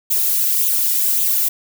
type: noise with flanger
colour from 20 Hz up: violet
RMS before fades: -17 dBFS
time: 0.1-1.49 s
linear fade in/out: 10 ms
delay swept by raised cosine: 0.28 to 2.08 ms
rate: 1.8 Hz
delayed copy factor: +0.6
effects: none